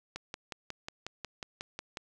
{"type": "click train", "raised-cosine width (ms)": 0.2, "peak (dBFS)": -21, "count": 11, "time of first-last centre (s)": [0.16, 1.972], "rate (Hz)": 5.52, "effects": []}